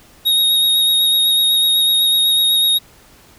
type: tone with vibrato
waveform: square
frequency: 3753 Hz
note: A#7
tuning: 11 cents sharp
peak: -12 dBFS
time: 0.25-2.79 s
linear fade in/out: 20 ms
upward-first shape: sine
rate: 8 Hz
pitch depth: 15 cents each way
effects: pink hiss -47 dBFS RMS until 3.38 s